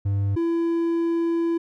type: tone pair in turn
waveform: triangle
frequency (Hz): 99.7 / 335.3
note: G2 / E4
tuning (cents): +30 / +30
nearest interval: octave + major sixth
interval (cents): 2100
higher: second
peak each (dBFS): -18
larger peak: neither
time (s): 0.05-0.36 / 0.36-1.58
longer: second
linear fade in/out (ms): 10
effects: none